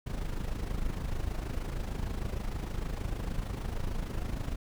brown noise with amplitude modulation, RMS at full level -31 dBFS, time 0.06-4.56 s, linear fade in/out 10 ms, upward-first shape sine, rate 26.5 Hz, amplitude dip 65%, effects none

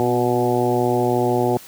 harmonic tone with a mistuned harmonic, 122.1 Hz, B2, 19 cents flat, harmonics 1 / 2 / 3 / 4 / 5 / 6 / 7, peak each -24 / -24 / -20 / -25 / -27 / -24 / -26 dBFS, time 0-1.57 s, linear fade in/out 0 ms, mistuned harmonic 2, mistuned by +25 cents, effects white hiss -42 dBFS RMS until 1.67 s + high-pass 80 Hz 12 dB/octave

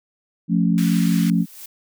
sine chord, F augmented, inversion none, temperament equal, 174.61 / 220 / 277.2 Hz, F3 / A3 / C#4, 0 / 0 / 0 cents, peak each -17 / -20 / -23 dBFS, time 0.48-1.46 s, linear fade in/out 50 ms
pink high-pass noise, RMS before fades -34 dBFS, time 0.78-1.3 s, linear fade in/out 0 ms, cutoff 1400 Hz, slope 24 dB/octave
blue noise with exponential growth, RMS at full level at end -35 dBFS, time 1.01-1.66 s, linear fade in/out 5 ms, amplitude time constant 140 ms
effects none

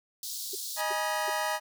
pink high-pass noise, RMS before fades -37 dBFS, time 0.23-0.81 s, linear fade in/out 2 ms, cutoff 3800 Hz, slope 48 dB/octave
sine tone bursts, 390 Hz, G4, 9 cents flat, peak -36 dBFS, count 3, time 0.53-1.299 s, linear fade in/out 5 ms, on 23 ms, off 350 ms
25% pulse chord, G# minor, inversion second, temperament equal with one note detuned, 622.3 / 830.6 / 962.4 Hz, D#5 / G#5 / B5, 0 / 0 / -45 cents, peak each -29 dBFS, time 0.76-1.6 s, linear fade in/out 50 ms
effects none

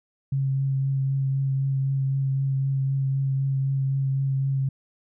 sine tone with vibrato, 135.6 Hz, C#3, 38 cents flat, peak -21 dBFS, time 0.32-4.69 s, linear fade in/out 5 ms, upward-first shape triangle, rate 3.9 Hz, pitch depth 17 cents each way, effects none

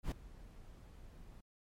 brown noise with ADSR envelope, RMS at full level -33 dBFS, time 0.03-1.41 s, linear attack 86 ms, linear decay 5 ms, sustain -21 dB, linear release 10 ms, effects MP3 64 kbps

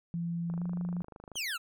sine tone with pitch glide, 170 to 175.49 Hz, F3 to F3, -46 to +9 cents, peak -31 dBFS, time 0.14-1.02 s, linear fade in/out 0 ms, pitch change +55 cents, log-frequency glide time 0.56-0.64 s
click train, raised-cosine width 1 ms, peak -33 dBFS, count 23, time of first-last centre 0.5-1.356 s, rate 25.7 Hz
25% pulse exponential sweep, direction down, 3335 to 1271 Hz, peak -29 dBFS, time 1.35-1.58 s, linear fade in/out 20 ms
effects none

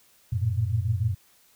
sine tone cluster, 91.7 / 110.5 / 117.3 Hz, F#2 / A2 / A#2, -15 / +8 / +11 cents, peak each -27 dBFS, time 0.32-1.15 s, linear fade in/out 10 ms, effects white hiss -60 dBFS RMS until 1.55 s

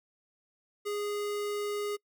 square tone, 412.8 Hz, G#4, 10 cents flat, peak -32 dBFS, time 0.85-1.97 s, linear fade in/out 20 ms, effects noise-tail reverb RT60 0.1 s tail -26 dB re dry

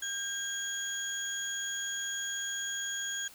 sine tone cluster, 1604 / 3284 / 6730 Hz, G6 / G#7 / G#8, +39 / -20 / +22 cents, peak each -37 / -39 / -37 dBFS, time 0.02-3.28 s, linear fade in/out 5 ms, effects white hiss -54 dBFS RMS until 3.34 s

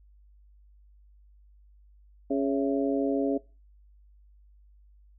harmonic tone with a mistuned harmonic, 138.59 Hz, C#3, in tune, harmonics 2 / 3 / 4 / 5, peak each -26 / -30 / -32 / -34 dBFS, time 2.3-3.38 s, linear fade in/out 10 ms, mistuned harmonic 5, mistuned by -66 cents, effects noise-tail reverb RT60 0.3 s tail -21 dB re dry + added 50 Hz sine -54 dBFS peak until 5.18 s

